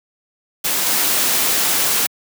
white noise with level steps, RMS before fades -19 / -17 dBFS, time 0.64-2.07 s, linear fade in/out 10 ms, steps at 0.86 s, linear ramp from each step 10 ms, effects high-pass 150 Hz 12 dB/octave

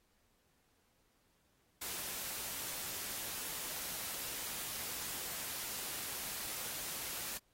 white noise, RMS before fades -42 dBFS, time 1.81-7.38 s, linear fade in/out 10 ms, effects pink hiss -75 dBFS RMS until 7.53 s + AAC 48 kbps

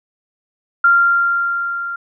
sine tone with level ramp, 1388 Hz, F6, 11 cents flat, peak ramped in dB -7 to -22 dBFS, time 0.84-1.96 s, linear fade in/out 5 ms, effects none

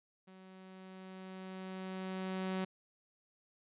sawtooth tone with level ramp, 188 Hz, F#3, 28 cents sharp, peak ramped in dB -51 to -30 dBFS, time 0.27-2.65 s, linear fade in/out 10 ms, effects resampled to 8000 Hz

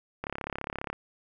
click train, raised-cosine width 0.5 ms, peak -18 dBFS, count 25, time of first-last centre 0.24-0.93 s, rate 34.8 Hz, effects none

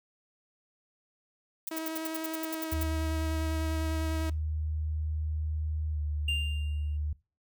violet noise bursts, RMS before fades -35 dBFS, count 13, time 1.67-2.831 s, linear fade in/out 2 ms, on 21 ms, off 74 ms
sawtooth tone with vibrato, 320.3 Hz, E4, 50 cents flat, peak -30 dBFS, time 1.71-4.3 s, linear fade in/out 5 ms, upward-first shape square, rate 10 Hz, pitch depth 8 cents each way
sine tone with pitch glide, 77.3 to 74.88 Hz, D#2 to D2, -11 to +34 cents, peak -29 dBFS, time 2.72-7.13 s, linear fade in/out 5 ms, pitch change -55 cents, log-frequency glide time 5.92-5.99 s
triangle tone with exponential decay, 2794 Hz, F7, in tune, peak -25 dBFS, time 6.28-6.97 s, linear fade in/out 5 ms, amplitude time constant 150 ms
effects noise-tail reverb RT60 0.3 s tail -21 dB re dry

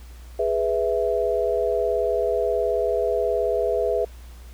sine chord, E major, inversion first, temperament equal, 415.3 / 493.9 / 659.3 Hz, G#4 / B4 / E5, 0 / 0 / 0 cents, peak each -24 dBFS, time 0.39-4.05 s, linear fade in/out 5 ms, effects added 60 Hz sine -39 dBFS peak until 4.53 s + pink hiss -52 dBFS RMS until 4.53 s

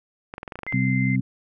clicks, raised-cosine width 0.5 ms, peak -19 dBFS, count 10, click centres 0.339 / 0.381 / 0.431 / 0.478 / 0.522 / 0.556 / 0.59 / 0.633 / 0.666 / 0.725 s
sine tone, 2081 Hz, C7, 10 cents flat, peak -27 dBFS, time 0.67-1.16 s, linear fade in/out 5 ms
harmonic tone, 64.5 Hz, C2, 24 cents flat, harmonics 2 / 3 / 4, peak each -22 / -24 / -25 dBFS, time 0.73-1.21 s, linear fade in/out 10 ms
effects none

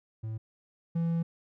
triangle tone pair in turn, 110.5 / 167.06 Hz, A2 / E3, +8 / +23 cents, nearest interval perfect fifth, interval 715 cents, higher second, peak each -31 / -24 dBFS, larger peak second, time 0.23-0.38 / 0.95-1.23 s, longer second, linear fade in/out 10 ms, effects none

